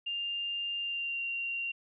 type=tone with pitch glide; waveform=sine; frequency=2800 to 2763 Hz; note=F7 to F7; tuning=+4 to -19 cents; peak=-32 dBFS; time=0.06-1.72 s; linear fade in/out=10 ms; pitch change=-23 cents; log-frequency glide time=0.79-1.22 s; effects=none